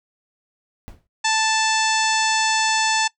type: noise with exponential decay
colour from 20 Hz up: brown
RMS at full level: -34 dBFS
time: 0.88-1.07 s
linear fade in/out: 0 ms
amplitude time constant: 41 ms
type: harmonic tone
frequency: 880 Hz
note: A5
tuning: in tune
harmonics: 1 / 2 / 3 / 4 / 5 / 6 / 7 / 8 / 9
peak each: -21 / -24 / -26 / -27 / -28 / -29 / -29 / -30 / -31 dBFS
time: 1.24-3.08 s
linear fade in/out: 10 ms
type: click train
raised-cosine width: 0.5 ms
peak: -29 dBFS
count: 11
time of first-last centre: 2.04-2.966 s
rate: 10.8 Hz
effects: noise-tail reverb RT60 0.1 s tail -20 dB re dry